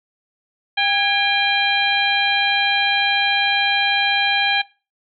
harmonic tone with a mistuned harmonic, 798 Hz, G5, 31 cents sharp, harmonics 1 / 2 / 3 / 4 / 5, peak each -22 / -22 / -21 / -21 / -25 dBFS, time 0.77-4.62 s, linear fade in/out 10 ms, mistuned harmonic 2, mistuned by +60 cents, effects noise-tail reverb RT60 0.3 s tail -18 dB re dry

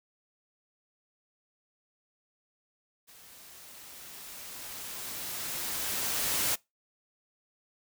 white noise with level ramp, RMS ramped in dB -54 to -28 dBFS, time 3.07-6.56 s, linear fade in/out 20 ms, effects noise-tail reverb RT60 0.2 s tail -23 dB re dry

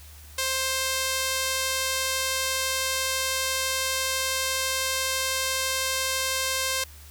sawtooth tone with band-pass filter, 526 Hz, C5, 9 cents sharp, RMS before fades -27 dBFS, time 0.38-6.84 s, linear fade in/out 5 ms, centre 7300 Hz, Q 0.52, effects added 74 Hz sine -45 dBFS peak until 7.1 s + white hiss -50 dBFS RMS until 7.1 s

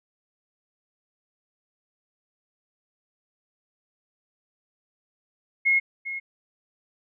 sine tone with echo, 2160 Hz, C#7, 45 cents flat, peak -17 dBFS, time 5.65-5.8 s, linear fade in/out 20 ms, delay 400 ms, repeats 1, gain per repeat -12 dB, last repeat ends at 6.2 s, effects none

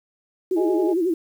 sine tone with vibrato, 349.3 Hz, F4, in tune, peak -18 dBFS, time 0.51-1.14 s, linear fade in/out 5 ms, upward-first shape sine, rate 11 Hz, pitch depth 140 cents each way
harmonic tone, 207.7 Hz, G#3, in tune, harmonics 2 / 3 / 4, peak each -26 / -30 / -32 dBFS, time 0.56-0.94 s, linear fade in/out 20 ms
effects 8-bit

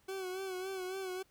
40% pulse tone with vibrato, 376.1 Hz, F#4, 28 cents sharp, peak -37 dBFS, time 0.08-1.23 s, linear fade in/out 10 ms, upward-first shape sine, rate 3.6 Hz, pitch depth 52 cents each way, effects pink hiss -70 dBFS RMS until 1.3 s

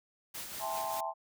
white noise with tremolo, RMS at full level -41 dBFS, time 0.34-1.01 s, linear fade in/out 10 ms, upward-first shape sine, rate 5.2 Hz, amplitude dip 40%
sine chord, A minor seventh, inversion second, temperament equal with one note detuned, 659.3 / 800.5 / 880 / 1046.5 Hz, E5 / G5 / A5 / C6, 0 / +36 / 0 / 0 cents, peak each -39 / -39 / -38 / -40 dBFS, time 0.59-1.14 s, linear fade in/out 50 ms
effects none

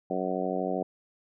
harmonic tone, 92.8 Hz, F#2, 6 cents sharp, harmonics 2 / 3 / 4 / 5 / 6 / 7 / 8, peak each -35 / -35 / -35 / -35 / -35 / -35 / -35 dBFS, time 0.1-0.83 s, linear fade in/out 5 ms, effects none

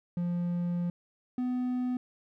triangle tone pair in turn, 174.61 / 250 Hz, F3 / B3, 0 / +21 cents, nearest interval tritone, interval 621 cents, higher second, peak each -26 dBFS, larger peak neither, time 0.17-0.9 / 1.38-1.97 s, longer first, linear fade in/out 2 ms, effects none

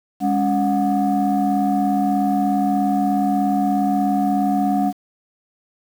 sine tone cluster, 203.5 / 280.3 / 729 Hz, G#3 / C#4 / F#5, -35 / +19 / -26 cents, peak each -19 dBFS, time 0.2-4.93 s, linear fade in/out 50 ms, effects tanh soft clip ceiling -10 dBFS + 7-bit

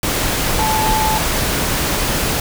sine tone in noise, 870 Hz, A5, 20 cents flat, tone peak -16 dBFS, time 0.59-1.18 s, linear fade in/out 2 ms, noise pink, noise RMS -18 dBFS, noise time 0.03-2.4 s, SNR -1 dB, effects none

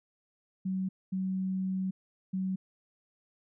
sine tone bursts at uneven times, 188.5 Hz, F#3, 32 cents sharp, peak -29 dBFS, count 3, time 0.65-0.89 / 1.12-1.91 / 2.33-2.56 s, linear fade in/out 10 ms, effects none

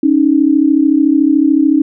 sine tone pair together, 277.1 / 310.8 Hz, C#4 / D#4, -1 / -2 cents, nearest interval major second, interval 199 cents, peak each -10 dBFS, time 0.03-1.82 s, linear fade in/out 5 ms, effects none

